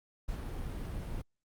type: noise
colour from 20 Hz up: brown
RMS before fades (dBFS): -38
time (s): 0.28-1.22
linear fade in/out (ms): 10
effects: Opus 48 kbps